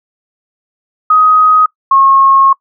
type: tone pair in turn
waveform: sine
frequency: 1256 / 1085.3 Hz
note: D#6 / C#6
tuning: +16 / -37 cents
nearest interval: minor third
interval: 253 cents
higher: first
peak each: -4 dBFS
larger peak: neither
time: 1.1-1.66 / 1.91-2.53 s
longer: second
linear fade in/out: 5 ms
effects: noise-tail reverb RT60 0.1 s tail -23 dB re dry